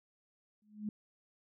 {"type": "tone with exponential growth", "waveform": "sine", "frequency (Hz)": 210.9, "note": "G#3", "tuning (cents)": 27, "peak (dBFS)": -32, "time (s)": [0.62, 0.89], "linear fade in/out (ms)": 2, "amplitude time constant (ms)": 57, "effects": []}